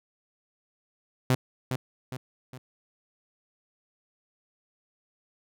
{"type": "tone with echo", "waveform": "sawtooth", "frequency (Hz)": 128.2, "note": "C3", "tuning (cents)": -35, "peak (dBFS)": -16, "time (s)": [1.3, 1.35], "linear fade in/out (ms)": 2, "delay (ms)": 410, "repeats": 3, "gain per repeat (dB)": -7, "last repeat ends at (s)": 2.58, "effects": []}